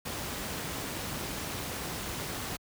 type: noise with amplitude modulation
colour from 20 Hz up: pink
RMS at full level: -34 dBFS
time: 0.05-2.57 s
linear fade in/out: 10 ms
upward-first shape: sine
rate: 243 Hz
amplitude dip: 45%
effects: high-pass 60 Hz 12 dB/octave